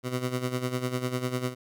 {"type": "tone with tremolo", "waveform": "15% pulse", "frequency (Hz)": 126, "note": "B2", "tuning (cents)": 35, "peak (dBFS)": -19, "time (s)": [0.03, 1.55], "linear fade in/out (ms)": 50, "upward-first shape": "sine", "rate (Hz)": 10, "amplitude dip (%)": 70, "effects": []}